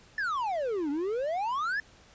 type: exponential two-way sweep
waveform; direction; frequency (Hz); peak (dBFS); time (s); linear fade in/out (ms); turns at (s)
triangle; down then up; 1786 to 277.2 to 1786; -26; 0.18-1.8; 2; 0.9
effects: pink hiss -57 dBFS RMS until 2.14 s + resampled to 16000 Hz